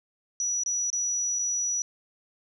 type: tone with dropouts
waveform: sine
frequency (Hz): 5870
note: F#8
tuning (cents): -15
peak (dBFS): -25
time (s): 0.4-1.82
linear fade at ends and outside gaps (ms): 1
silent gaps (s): 0.635-0.661 / 0.902-0.929 / 1.388-1.392
effects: 10-bit